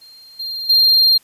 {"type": "tone with level steps", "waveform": "triangle", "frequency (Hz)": 4193, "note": "C8", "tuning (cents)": 3, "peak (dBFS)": [-39, -22, -8], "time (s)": [0.01, 1.18], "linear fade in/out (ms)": 10, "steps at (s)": [0.39, 0.69], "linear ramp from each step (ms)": 10, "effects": ["white hiss -54 dBFS RMS until 1.23 s", "resampled to 32000 Hz"]}